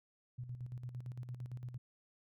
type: tone with tremolo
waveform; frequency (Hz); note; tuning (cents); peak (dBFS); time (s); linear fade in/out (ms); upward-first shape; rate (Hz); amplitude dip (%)
sine; 123.47; B2; 0; -40; 0.38-1.78; 10; square; 8.8; 60
effects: none